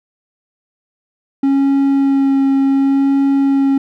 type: tone with vibrato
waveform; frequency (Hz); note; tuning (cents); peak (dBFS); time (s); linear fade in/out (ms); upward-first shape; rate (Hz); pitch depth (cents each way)
triangle; 273.8; C#4; -21; -8; 1.43-3.78; 5; sine; 0.68; 12
effects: none